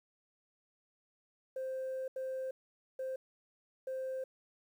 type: tone bursts at uneven times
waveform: sine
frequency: 523.3 Hz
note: C5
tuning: in tune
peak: -34 dBFS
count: 4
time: 1.56-2.08 / 2.16-2.51 / 2.99-3.16 / 3.87-4.24 s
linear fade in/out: 5 ms
effects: tanh soft clip ceiling -34 dBFS + 11-bit